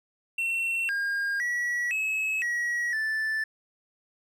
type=tone with pitch steps; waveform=triangle; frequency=2712 / 1616 / 1933 / 2578 / 1913 / 1758 Hz; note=E7 / G#6 / B6 / E7 / A#6 / A6; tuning=+49 / -48 / -38 / -39 / +44 / -2 cents; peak=-24 dBFS; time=0.38-3.44 s; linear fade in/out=5 ms; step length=510 ms; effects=none